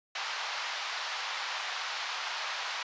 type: band-pass noise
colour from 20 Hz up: pink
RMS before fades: -36 dBFS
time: 0.15-2.83 s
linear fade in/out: 5 ms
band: 820 to 5300 Hz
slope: 24 dB/octave
effects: resampled to 16000 Hz